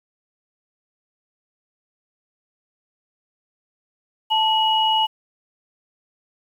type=tone pair together; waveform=sine; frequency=880 / 2911 Hz; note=A5 / F#7; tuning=0 / -29 cents; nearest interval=octave + major sixth; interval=2071 cents; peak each=-18 / -19 dBFS; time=4.3-5.07 s; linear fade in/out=20 ms; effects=8-bit